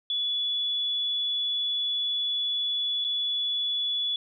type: tone with dropouts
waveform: sine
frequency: 3422 Hz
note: A7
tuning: 49 cents flat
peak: -25 dBFS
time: 0.1-4.16 s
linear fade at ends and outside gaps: 2 ms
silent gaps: 3.043-3.047 s
effects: none